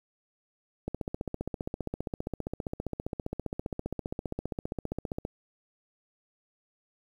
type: click train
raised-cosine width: 2 ms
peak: -19 dBFS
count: 67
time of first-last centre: 0.88-5.251 s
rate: 15.1 Hz
effects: 9-bit